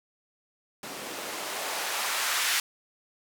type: noise with band-pass filter sweep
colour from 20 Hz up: blue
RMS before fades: -31 dBFS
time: 0.83-2.6 s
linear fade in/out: 2 ms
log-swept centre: 250 to 1700 Hz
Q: 0.9
effects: none